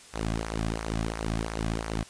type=tone with flanger; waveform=sawtooth; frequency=55.1 Hz; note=A1; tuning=3 cents sharp; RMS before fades=-31 dBFS; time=0.13-2.04 s; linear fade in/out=20 ms; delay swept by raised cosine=0.26 to 2.26 ms; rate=2.9 Hz; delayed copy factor=-0.7; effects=white hiss -50 dBFS RMS until 2.09 s + resampled to 22050 Hz